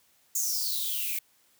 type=noise with high-pass filter sweep; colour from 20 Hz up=violet; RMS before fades=-30 dBFS; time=0.35-1.19 s; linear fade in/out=5 ms; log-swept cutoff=6900 to 2200 Hz; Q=8.9; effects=white hiss -65 dBFS RMS until 1.59 s + high-pass 60 Hz 12 dB/octave